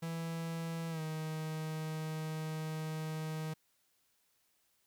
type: tone with pitch glide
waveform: 45% pulse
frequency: 165 to 157.09 Hz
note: E3 to D#3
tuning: +2 to +17 cents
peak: -37 dBFS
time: 0.02-3.54 s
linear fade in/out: 10 ms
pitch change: -85 cents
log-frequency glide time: 0.9-1.01 s
effects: white hiss -75 dBFS RMS until 4.86 s